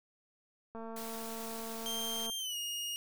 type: click train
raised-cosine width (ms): 1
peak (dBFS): -32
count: 351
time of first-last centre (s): 0.75-2.299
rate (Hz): 226
type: noise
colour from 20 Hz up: white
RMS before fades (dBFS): -46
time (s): 0.96-2.27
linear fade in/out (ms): 5
type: tone with pitch glide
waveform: sawtooth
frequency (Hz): 3173 to 2860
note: G7 to F7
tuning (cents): +20 to +41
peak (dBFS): -33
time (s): 1.86-2.96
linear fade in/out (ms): 0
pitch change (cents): -179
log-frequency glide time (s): 2.38-2.57
effects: none